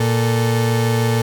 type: tone pair together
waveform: 35% pulse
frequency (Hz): 116.63 / 440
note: A#2 / A4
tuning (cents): +1 / 0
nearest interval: octave + major seventh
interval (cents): 2299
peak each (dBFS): -14 / -20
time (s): 0-1.22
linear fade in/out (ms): 5
effects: none